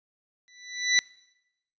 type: tone with exponential growth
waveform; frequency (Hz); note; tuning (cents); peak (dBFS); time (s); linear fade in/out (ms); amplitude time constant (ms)
20% pulse; 1979; B6; +3; -11; 0.48-0.99; 0; 110
effects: noise-tail reverb RT60 0.9 s tail -24 dB re dry + resampled to 16000 Hz